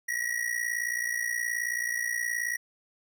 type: ring-modulated tone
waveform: square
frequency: 1911 Hz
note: A#6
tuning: 43 cents sharp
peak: -26 dBFS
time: 0.08-2.57 s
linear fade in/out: 10 ms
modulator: 29.4 Hz
effects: none